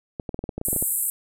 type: clicks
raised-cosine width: 2 ms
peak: -16 dBFS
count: 12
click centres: 0.198 / 0.292 / 0.344 / 0.391 / 0.44 / 0.492 / 0.58 / 0.614 / 0.685 / 0.73 / 0.763 / 0.825 s
type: band-pass noise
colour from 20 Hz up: white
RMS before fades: -25 dBFS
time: 0.65-1.1 s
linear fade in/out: 0 ms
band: 7800 to 14000 Hz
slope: 96 dB/octave
effects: none